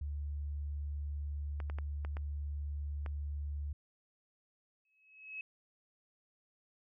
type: tone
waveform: sine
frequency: 72.7 Hz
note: D2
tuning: 17 cents flat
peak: -36 dBFS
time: 0.01-3.73 s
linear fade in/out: 5 ms
type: clicks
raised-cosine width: 0.5 ms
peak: -30 dBFS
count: 6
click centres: 1.602 / 1.699 / 1.786 / 2.049 / 2.169 / 3.062 s
type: tone with exponential growth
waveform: sine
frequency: 2571 Hz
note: E7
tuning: 44 cents flat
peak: -38 dBFS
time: 4.85-5.41 s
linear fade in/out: 2 ms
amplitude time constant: 120 ms
effects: none